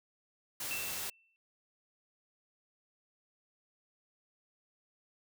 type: noise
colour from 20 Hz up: white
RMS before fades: -39 dBFS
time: 0.6-1.1 s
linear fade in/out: 5 ms
type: tone with exponential decay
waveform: sine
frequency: 2680 Hz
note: E7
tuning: 28 cents sharp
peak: -35 dBFS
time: 0.71-1.36 s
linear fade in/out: 0 ms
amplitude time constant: 140 ms
effects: none